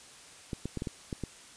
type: clicks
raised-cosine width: 3 ms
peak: -21 dBFS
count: 7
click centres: 0.532 / 0.656 / 0.773 / 0.821 / 0.872 / 1.128 / 1.237 s
effects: white hiss -52 dBFS RMS until 1.56 s + resampled to 22050 Hz